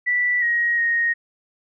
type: tone with pitch steps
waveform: sine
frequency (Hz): 1966 / 1888 / 1867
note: B6 / A#6 / A#6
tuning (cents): -8 / +22 / +2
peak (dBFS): -17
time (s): 0.06-1.14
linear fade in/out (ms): 20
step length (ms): 360
effects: none